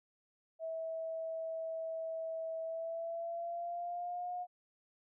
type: tone with pitch glide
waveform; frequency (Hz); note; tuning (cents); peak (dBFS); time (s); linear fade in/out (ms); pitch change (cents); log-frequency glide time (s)
sine; 650 to 717.1; E5 to F5; -24 to +46; -37; 0.59-4.47; 50; +170; 2.62-4.33
effects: none